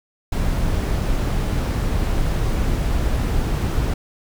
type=noise; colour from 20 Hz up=brown; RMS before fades=-20 dBFS; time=0.32-3.94 s; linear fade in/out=5 ms; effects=none